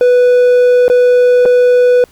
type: tone with dropouts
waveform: triangle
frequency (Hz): 493.9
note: B4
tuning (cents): 0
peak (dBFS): -3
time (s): 0.01-2.04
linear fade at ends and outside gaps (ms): 1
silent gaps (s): 0.881-0.899 / 1.454-1.458
effects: pink hiss -47 dBFS RMS until 2.11 s